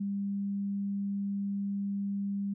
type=tone; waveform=sine; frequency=199.6 Hz; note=G3; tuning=32 cents sharp; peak=-30 dBFS; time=0-2.54 s; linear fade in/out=10 ms; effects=none